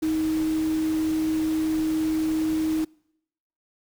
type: tone in noise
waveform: sine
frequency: 315.3 Hz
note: D#4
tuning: 23 cents sharp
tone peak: -21 dBFS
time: 0.02-2.85 s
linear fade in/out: 10 ms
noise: pink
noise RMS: -39 dBFS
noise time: 0.02-2.85 s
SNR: +15 dB
effects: noise-tail reverb RT60 0.8 s tail -26 dB re dry